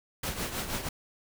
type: noise with tremolo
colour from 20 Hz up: pink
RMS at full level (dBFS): -31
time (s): 0.23-0.89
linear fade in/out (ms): 5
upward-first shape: triangle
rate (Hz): 6.3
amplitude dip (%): 70
effects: none